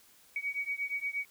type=beating tone pair; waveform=sine; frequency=2253 / 2261.5 Hz; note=C#7 / C#7; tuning=+28 / +34 cents; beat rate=8.5 Hz; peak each=-35 / -36 dBFS; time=0.36-1.25 s; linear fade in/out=2 ms; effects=white hiss -61 dBFS RMS until 1.3 s